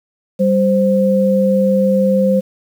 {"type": "tone pair together", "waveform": "sine", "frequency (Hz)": [195.53, 522], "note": ["G3", "C5"], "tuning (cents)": [-4, -4], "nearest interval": "octave + perfect fourth", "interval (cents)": 1700, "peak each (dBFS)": -13, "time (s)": [0.39, 2.41], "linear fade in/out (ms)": 20, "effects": ["7-bit"]}